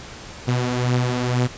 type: beating tone pair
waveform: sawtooth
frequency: 123.4 / 125.5 Hz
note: B2 / B2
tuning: -1 / +28 cents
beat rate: 2.1 Hz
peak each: -16 / -21 dBFS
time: 0.47-1.48 s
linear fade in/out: 20 ms
effects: pink hiss -38 dBFS RMS until 1.57 s + resampled to 16000 Hz